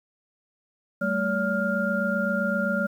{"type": "tone cluster", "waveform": "sine", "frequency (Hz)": [193.7, 221.4, 570, 1404], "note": ["G3", "A3", "C#5", "F6"], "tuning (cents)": [-20, 11, 48, 9], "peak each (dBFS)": [-28, -29, -28, -27], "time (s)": [1.01, 2.87], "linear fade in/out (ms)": 10, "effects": ["9-bit"]}